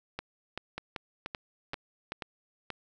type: two click trains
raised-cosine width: 0.3 ms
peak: -19 / -20 dBFS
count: 6 / 5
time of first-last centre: 0.19-2.121 / 0.78-2.703 s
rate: 2.59 / 2.08 Hz
effects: none